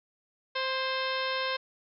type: harmonic tone with a mistuned harmonic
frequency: 523.3 Hz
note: C5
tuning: in tune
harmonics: 1 / 2 / 3 / 4 / 5 / 6 / 7 / 8 / 9 / 10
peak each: -34 / -34 / -36 / -39 / -39 / -40 / -39 / -40 / -52 / -43 dBFS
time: 0.55-1.57 s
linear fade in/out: 10 ms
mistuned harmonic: 3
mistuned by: +24 cents
effects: none